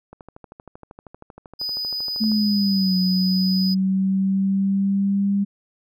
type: click train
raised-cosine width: 1 ms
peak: -26 dBFS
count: 29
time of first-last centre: 0.13-2.317 s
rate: 12.8 Hz
type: tone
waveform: triangle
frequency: 4980 Hz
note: D#8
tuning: 1 cent sharp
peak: -23 dBFS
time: 1.59-3.75 s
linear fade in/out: 20 ms
type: linear two-way sweep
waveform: sine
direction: down then up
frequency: 220 to 185 to 200.2 Hz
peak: -17 dBFS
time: 2.2-5.45 s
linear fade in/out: 20 ms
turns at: 2.97 s
effects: none